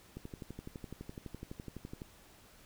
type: click train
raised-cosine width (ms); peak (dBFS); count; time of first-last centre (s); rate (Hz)
3; -30; 23; 0.17-2.019; 11.9
effects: pink hiss -60 dBFS RMS until 2.65 s